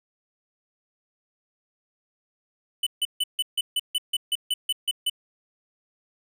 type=tone bursts; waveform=square; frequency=2993 Hz; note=F#7; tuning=19 cents sharp; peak=-22 dBFS; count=13; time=2.83-5.098 s; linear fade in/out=5 ms; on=36 ms; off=150 ms; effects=none